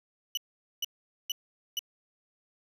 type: tone bursts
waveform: 35% pulse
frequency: 2960 Hz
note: F#7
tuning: in tune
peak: -27 dBFS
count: 4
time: 0.35-1.792 s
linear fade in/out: 2 ms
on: 23 ms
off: 450 ms
effects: none